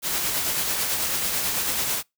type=noise with tremolo; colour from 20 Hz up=white; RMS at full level=-24 dBFS; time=0.02-2.03 s; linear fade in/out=50 ms; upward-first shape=sine; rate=9.1 Hz; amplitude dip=30%; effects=noise-tail reverb RT60 0.2 s tail -26 dB re dry